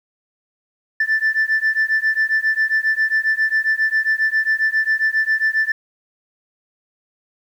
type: beating tone pair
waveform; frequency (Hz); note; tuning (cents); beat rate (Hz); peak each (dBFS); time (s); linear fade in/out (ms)
sine; 1760 / 1767.4; A6 / A6; 0 / +7; 7.4; -17; 1-5.72; 5
effects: tanh soft clip ceiling -11 dBFS + 8-bit